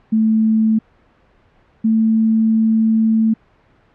sine tone pair in turn, 220 / 221.9 Hz, A3 / A3, 0 / +15 cents, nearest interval unison, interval 15 cents, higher second, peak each -11 dBFS, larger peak neither, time 0.12-0.79 / 1.84-3.34 s, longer second, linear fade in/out 10 ms, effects pink hiss -54 dBFS RMS until 3.94 s + low-pass 2000 Hz 12 dB/octave

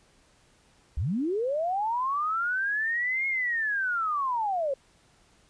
sine linear two-way sweep, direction up then down, 54.1 to 2170 to 522 Hz, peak -25 dBFS, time 0.97-4.74 s, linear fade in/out 5 ms, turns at 3.27 s, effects pink hiss -62 dBFS RMS until 5.49 s + resampled to 22050 Hz

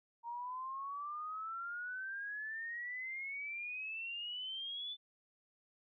sine exponential sweep, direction up, 929 to 3520 Hz, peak -40 dBFS, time 0.23-4.97 s, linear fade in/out 50 ms, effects none

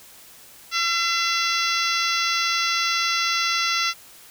harmonic tone, 678 Hz, E5, 49 cents sharp, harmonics 2 / 3 / 4 / 5 / 6 / 7 / 8 / 9, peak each -25 / -27 / -28 / -29 / -30 / -30 / -31 / -32 dBFS, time 0.71-3.94 s, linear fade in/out 50 ms, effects white hiss -47 dBFS RMS until 4.3 s

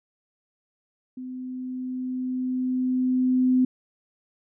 sine tone with level ramp, 255 Hz, C4, 44 cents flat, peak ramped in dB -33 to -16 dBFS, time 1.17-3.65 s, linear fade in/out 5 ms, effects none

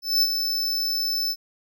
square tone with ADSR envelope, 5274 Hz, E8, in tune, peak -16 dBFS, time 0.02-1.36 s, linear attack 200 ms, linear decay 46 ms, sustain -7 dB, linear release 53 ms, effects none

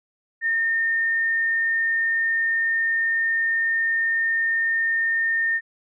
sine tone, 1822 Hz, A#6, 40 cents flat, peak -19 dBFS, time 0.41-5.61 s, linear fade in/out 50 ms, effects none

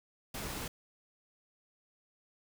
pink noise, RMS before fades -40 dBFS, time 0.34-0.68 s, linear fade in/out 5 ms, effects none

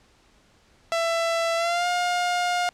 sawtooth tone with pitch glide, 667 to 710.8 Hz, E5 to F5, +20 to +30 cents, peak -18 dBFS, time 0.92-2.69 s, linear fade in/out 0 ms, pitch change +110 cents, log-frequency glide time 1.56-1.87 s, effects pink hiss -59 dBFS RMS until 2.73 s + low-pass 7000 Hz 12 dB/octave

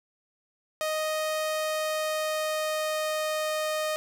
sawtooth tone with pitch glide, 622.3 to 618.4 Hz, D#5 to D#5, 0 to -11 cents, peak -23 dBFS, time 0.81-3.96 s, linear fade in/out 0 ms, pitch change -11 cents, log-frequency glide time 1.45-3.48 s, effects none

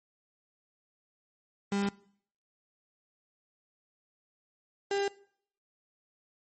35% pulse tone pair in turn, 200 / 399.2 Hz, G3 / G4, +35 / +32 cents, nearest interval octave, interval 1197 cents, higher second, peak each -26 / -26 dBFS, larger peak neither, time 1.72-1.89 / 4.91-5.08 s, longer neither, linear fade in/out 2 ms, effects noise-tail reverb RT60 0.6 s tail -21 dB re dry + MP3 32 kbps

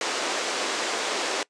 pink band-pass noise, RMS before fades -28 dBFS, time 0.01-1.43 s, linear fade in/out 2 ms, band 340 to 7700 Hz, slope 24 dB/octave, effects noise-tail reverb RT60 0.1 s tail -22 dB re dry + resampled to 22050 Hz

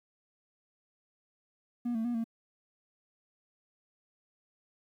triangle tone with pitch steps, 240.4 / 224.2 / 240.5 / 227.9 Hz, B3 / A3 / B3 / A#3, -46 / +33 / -46 / -39 cents, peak -27 dBFS, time 1.85-2.242 s, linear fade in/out 10 ms, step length 98 ms, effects tanh soft clip ceiling -23 dBFS + 11-bit

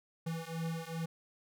square beating tone pair, 163.1 / 165.6 Hz, E3 / E3, -18 / +8 cents, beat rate 2.5 Hz, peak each -40 / -40 dBFS, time 0.26-1.06 s, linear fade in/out 10 ms, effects none

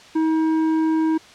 sine tone with tanh clipping, 318.5 Hz, D#4, 41 cents sharp, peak -18 dBFS, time 0.15-1.18 s, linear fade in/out 10 ms, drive 9 dB, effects white hiss -45 dBFS RMS until 1.34 s + low-pass 5000 Hz 12 dB/octave

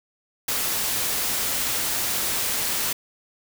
white noise, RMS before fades -25 dBFS, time 0.48-2.93 s, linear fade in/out 5 ms, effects none

